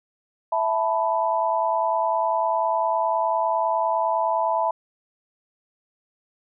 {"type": "chord", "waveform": "sine", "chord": "E suspended fourth", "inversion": "none", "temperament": "just", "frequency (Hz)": [659.3, 879, 988.9], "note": ["E5", "A5", "B5"], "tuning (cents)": [0, -2, 2], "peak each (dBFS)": -24, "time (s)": [0.52, 4.71], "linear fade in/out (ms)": 5, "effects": []}